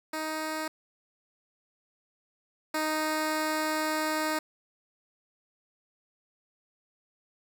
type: tone pair in turn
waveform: 10% pulse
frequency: 312.8 / 310.5 Hz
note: D#4 / D#4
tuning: +9 / -3 cents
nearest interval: unison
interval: 12 cents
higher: first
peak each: -23 / -19 dBFS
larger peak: second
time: 0.13-0.68 / 2.74-4.39 s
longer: second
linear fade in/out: 5 ms
effects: none